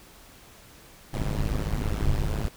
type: noise with amplitude modulation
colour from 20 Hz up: brown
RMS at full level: -22 dBFS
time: 1.13-2.49 s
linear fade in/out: 10 ms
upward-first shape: sine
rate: 106 Hz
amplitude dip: 100%
effects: pink hiss -51 dBFS RMS until 2.56 s

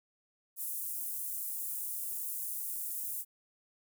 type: high-pass noise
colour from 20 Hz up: pink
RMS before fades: -38 dBFS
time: 0.56-3.25 s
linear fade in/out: 50 ms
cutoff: 10000 Hz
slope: 24 dB/octave
effects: none

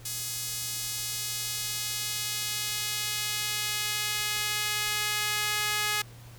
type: tone with high-pass filter sweep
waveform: sawtooth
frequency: 419.6 Hz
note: G#4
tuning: 18 cents sharp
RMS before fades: -31 dBFS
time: 0.05-6.02 s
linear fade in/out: 5 ms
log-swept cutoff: 5900 to 1700 Hz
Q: 0.8
effects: added 118 Hz sine -46 dBFS peak until 6.38 s + pink hiss -53 dBFS RMS until 6.38 s

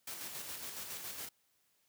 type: noise with tremolo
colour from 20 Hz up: white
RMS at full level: -43 dBFS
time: 0.07-1.29 s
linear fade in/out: 5 ms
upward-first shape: square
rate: 7.2 Hz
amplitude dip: 35%
effects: white hiss -75 dBFS RMS until 1.88 s + high-pass 60 Hz 12 dB/octave

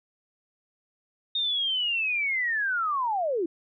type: linear sweep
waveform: sine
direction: down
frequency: 3700 to 311.1 Hz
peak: -24 dBFS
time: 1.35-3.46 s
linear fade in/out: 5 ms
effects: none

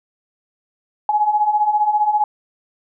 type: beating tone pair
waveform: sine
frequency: 830.6 / 845.6 Hz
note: G#5 / G#5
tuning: 0 / +31 cents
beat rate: 15 Hz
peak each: -20 / -15 dBFS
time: 1.09-2.24 s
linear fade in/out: 2 ms
effects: none

